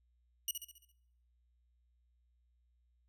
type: tone with echo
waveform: 10% pulse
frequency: 2908 Hz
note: F#7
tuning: 31 cents flat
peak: -25 dBFS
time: 0.48-0.51 s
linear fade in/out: 2 ms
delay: 68 ms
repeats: 6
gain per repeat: -6 dB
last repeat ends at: 0.918 s
effects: noise-tail reverb RT60 0.8 s tail -24 dB re dry + added 60 Hz sine -70 dBFS peak until 3.08 s